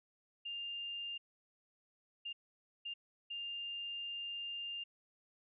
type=tone bursts at uneven times; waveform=sine; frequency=2802 Hz; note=F7; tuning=5 cents sharp; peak=-40 dBFS; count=4; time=0.45-1.18 / 2.25-2.33 / 2.85-2.94 / 3.3-4.84 s; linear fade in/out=10 ms; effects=none